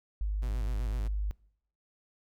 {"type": "tone", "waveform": "sine", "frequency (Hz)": 51, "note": "G#1", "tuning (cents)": -31, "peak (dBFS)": -28, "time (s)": [0.21, 1.31], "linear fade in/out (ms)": 0}
{"type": "tone with vibrato", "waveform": "sawtooth", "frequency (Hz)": 112.9, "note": "A2", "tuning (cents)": 45, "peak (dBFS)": -38, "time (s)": [0.42, 1.08], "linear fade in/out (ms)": 10, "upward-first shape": "square", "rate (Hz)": 7.9, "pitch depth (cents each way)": 180}
{"effects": ["noise-tail reverb RT60 0.7 s tail -24 dB re dry"]}